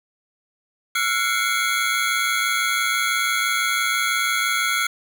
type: tone cluster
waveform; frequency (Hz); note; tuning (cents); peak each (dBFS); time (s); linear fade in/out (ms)
square; 1348 / 1454 / 2109 / 2239 / 3358; E6 / F#6 / C7 / C#7 / G#7; +38 / -31 / +13 / +17 / +18; -26 / -26 / -27 / -27 / -28; 0.95-4.87; 5
effects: none